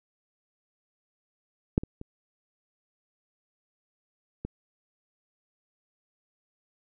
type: clicks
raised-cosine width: 3 ms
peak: -8 / -22 / -26 / -20 dBFS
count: 4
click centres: 1.779 / 1.835 / 2.014 / 4.45 s
effects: none